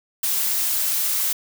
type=noise; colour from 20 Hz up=blue; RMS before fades=-22 dBFS; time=0.23-1.33 s; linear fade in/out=5 ms; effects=none